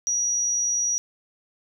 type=tone; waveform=sine; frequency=5790 Hz; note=F#8; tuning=38 cents flat; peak=-21 dBFS; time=0.07-0.98 s; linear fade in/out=0 ms; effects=9-bit